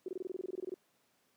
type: tone bursts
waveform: sine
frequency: 370 Hz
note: F#4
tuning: in tune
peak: -35 dBFS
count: 15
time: 0.06-0.741 s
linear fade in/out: 2 ms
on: 23 ms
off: 24 ms
effects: pink hiss -73 dBFS RMS until 1.36 s + high-pass 200 Hz 12 dB/octave